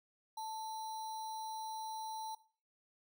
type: tone with sample-and-hold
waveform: sine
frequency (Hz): 880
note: A5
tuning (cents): 0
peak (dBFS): -40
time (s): 0.37-2.35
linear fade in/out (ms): 5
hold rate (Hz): 4900
effects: noise-tail reverb RT60 0.4 s tail -17 dB re dry